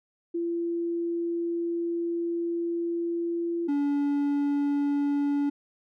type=tone pair in turn; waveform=sine / triangle; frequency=340 / 285.9 Hz; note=F4 / D4; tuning=-46 / -46 cents; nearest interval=minor third; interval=300 cents; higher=first; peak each=-26 / -21 dBFS; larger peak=second; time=0.34-3.68 / 3.68-5.5 s; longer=first; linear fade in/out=10 ms; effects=none